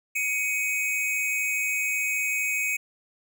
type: tone pair together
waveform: square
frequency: 2242 / 2517 Hz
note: C#7 / D#7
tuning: +19 / +19 cents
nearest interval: major second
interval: 200 cents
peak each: -29 / -27 dBFS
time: 0.15-2.77 s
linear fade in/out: 10 ms
effects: none